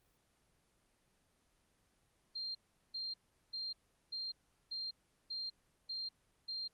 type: tone bursts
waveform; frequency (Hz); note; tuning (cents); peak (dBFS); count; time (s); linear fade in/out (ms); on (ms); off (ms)
sine; 4186; C8; 0; -39; 8; 2.35-6.68; 10; 200; 390
effects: pink hiss -75 dBFS RMS until 6.73 s + Opus 24 kbps